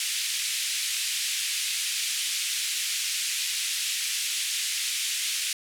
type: band-pass noise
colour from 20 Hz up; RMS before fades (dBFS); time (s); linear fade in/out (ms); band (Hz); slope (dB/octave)
pink; -29; 0-5.53; 2; 2400 to 11000; 24
effects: none